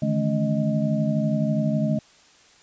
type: tone cluster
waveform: sine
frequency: 148.8 / 160.9 / 215.8 / 279.2 / 621 Hz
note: D3 / E3 / A3 / C#4 / D#5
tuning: +23 / -42 / -33 / +13 / -3 cents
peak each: -25 / -29 / -23 / -31 / -29 dBFS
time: 0.02-1.99 s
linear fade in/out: 5 ms
effects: white hiss -54 dBFS RMS until 2.62 s + resampled to 16000 Hz